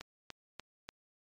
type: click train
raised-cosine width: 0.2 ms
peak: -25 dBFS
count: 4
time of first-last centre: 0.01-0.89 s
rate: 3.41 Hz
effects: MP3 96 kbps